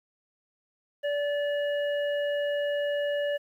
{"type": "harmonic tone", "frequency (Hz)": 579, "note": "D5", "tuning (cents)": -25, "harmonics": [1, 3, 5], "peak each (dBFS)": [-26, -36, -40], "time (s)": [1.03, 3.38], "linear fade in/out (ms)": 20, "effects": ["10-bit"]}